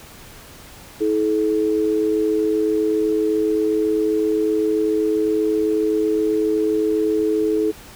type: tone pair together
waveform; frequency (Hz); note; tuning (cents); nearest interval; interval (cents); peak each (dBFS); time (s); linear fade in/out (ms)
sine; 321.7 / 429.4; E4 / A4; -42 / -42; perfect fourth; 500; -20 / -18; 1-7.72; 20
effects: pink hiss -42 dBFS RMS until 7.95 s